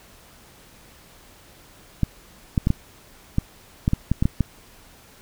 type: clicks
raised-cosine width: 5 ms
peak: -6 dBFS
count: 11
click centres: 2.033 / 2.578 / 2.671 / 2.704 / 3.384 / 3.879 / 3.934 / 4.116 / 4.225 / 4.255 / 4.407 s
effects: pink hiss -50 dBFS RMS until 5.21 s